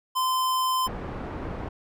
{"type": "tone", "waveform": "square", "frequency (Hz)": 1030, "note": "C6", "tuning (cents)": -28, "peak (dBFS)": -23, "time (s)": [0.15, 0.88], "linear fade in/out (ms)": 20}
{"type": "low-pass noise", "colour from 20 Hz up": "pink", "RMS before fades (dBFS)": -34, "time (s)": [0.86, 1.69], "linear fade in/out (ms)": 10, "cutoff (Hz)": 1200, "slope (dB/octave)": 12}
{"effects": []}